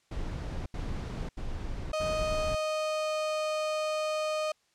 brown noise bursts, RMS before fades -35 dBFS, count 4, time 0.11-2.55 s, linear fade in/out 5 ms, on 550 ms, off 80 ms
35% pulse tone with pitch glide, 622.3 to 617.6 Hz, D#5 to D#5, 0 to -13 cents, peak -27 dBFS, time 1.93-4.52 s, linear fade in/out 5 ms, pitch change -13 cents, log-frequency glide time 2.09-3.45 s
effects white hiss -70 dBFS RMS until 4.74 s + low-pass 7000 Hz 12 dB/octave

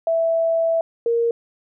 sine tone pair in turn, 659.3 / 466.2 Hz, E5 / A#4, 0 / 0 cents, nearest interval tritone, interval 600 cents, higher first, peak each -16 dBFS, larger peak neither, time 0.07-0.81 / 1.06-1.31 s, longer first, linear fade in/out 2 ms, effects none

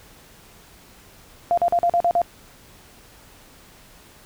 sine tone bursts, 693 Hz, F5, 14 cents flat, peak -15 dBFS, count 7, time 1.51-2.217 s, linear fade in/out 0 ms, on 65 ms, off 42 ms, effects pink hiss -49 dBFS RMS until 4.25 s

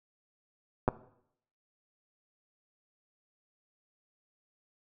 clicks, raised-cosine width 1 ms, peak -12 dBFS, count 2, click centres 0.879 / 0.887 s, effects noise-tail reverb RT60 0.7 s tail -17 dB re dry

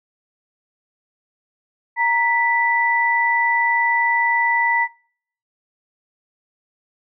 sine tone pair together, 932.3 / 1975.5 Hz, A#5 / B6, 0 / 0 cents, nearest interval octave + minor second, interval 1300 cents, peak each -18 dBFS, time 1.96-4.88 s, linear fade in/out 50 ms, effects noise-tail reverb RT60 0.6 s tail -25 dB re dry

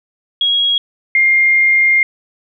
sine tone pair in turn, 3303 / 2117 Hz, G#7 / C7, -10 / +20 cents, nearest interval minor sixth, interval 770 cents, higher first, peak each -11 / -8 dBFS, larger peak second, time 0.41-0.78 / 1.15-2.03 s, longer second, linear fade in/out 2 ms, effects none

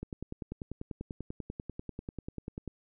click train, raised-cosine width 3 ms, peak -25 dBFS, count 28, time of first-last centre 0.03-2.677 s, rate 10.2 Hz, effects none

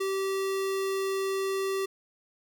square tone, 387.2 Hz, G4, 21 cents flat, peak -28 dBFS, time 0-1.86 s, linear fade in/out 10 ms, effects none

